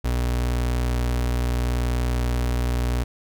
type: tone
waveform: 35% pulse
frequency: 60.8 Hz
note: B1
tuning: 26 cents flat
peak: -19 dBFS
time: 0.04-3.04 s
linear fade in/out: 10 ms
effects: none

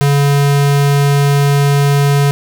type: tone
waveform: square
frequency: 141.9 Hz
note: C#3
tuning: 41 cents sharp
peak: -9 dBFS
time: 0.01-2.31 s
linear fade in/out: 0 ms
effects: none

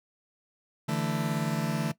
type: chord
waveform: 40% pulse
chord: D suspended second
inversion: none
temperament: just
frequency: 146.83 / 165.19 / 220.2 Hz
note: D3 / E3 / A3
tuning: 0 / +4 / +2 cents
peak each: -30 / -31 / -31 dBFS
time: 0.88-1.92 s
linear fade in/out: 10 ms
effects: noise-tail reverb RT60 0.1 s tail -17 dB re dry

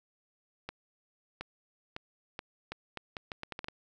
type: accelerating click train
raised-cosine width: 0.3 ms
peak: -22 dBFS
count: 13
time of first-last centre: 0.69-3.684 s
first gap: 720 ms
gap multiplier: 0.77
effects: none

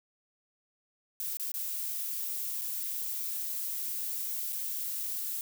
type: noise with dropouts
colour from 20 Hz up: violet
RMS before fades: -35 dBFS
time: 1.2-5.41 s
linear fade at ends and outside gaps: 1 ms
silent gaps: 1.371-1.397 / 1.518-1.54 / 2.613-2.617 / 4.525-4.529 s
effects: none

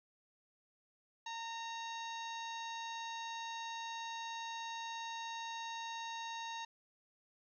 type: harmonic tone with a mistuned harmonic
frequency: 917 Hz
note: A#5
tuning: 29 cents flat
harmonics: 1 / 2 / 3 / 4 / 5 / 6 / 7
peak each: -43 / -50 / -52 / -49 / -60 / -59 / -55 dBFS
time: 1.26-6.65 s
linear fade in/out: 5 ms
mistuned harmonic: 4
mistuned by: +56 cents
effects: 13-bit

